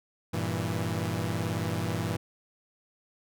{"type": "chord", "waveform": "sawtooth", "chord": "E diminished", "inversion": "first", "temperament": "equal", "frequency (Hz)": [98, 116.54, 164.81], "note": ["G2", "Bb2", "E3"], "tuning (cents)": [0, 0, 0], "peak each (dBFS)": -29, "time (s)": [0.33, 2.17], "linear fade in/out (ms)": 10, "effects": []}